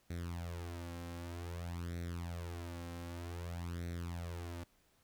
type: tone with flanger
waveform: sawtooth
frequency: 86 Hz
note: F2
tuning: 26 cents flat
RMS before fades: -43 dBFS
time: 0.1-4.64 s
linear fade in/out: 5 ms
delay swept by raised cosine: 0.5 to 3.8 ms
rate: 0.53 Hz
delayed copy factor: +0.75
effects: pink hiss -72 dBFS RMS until 5.03 s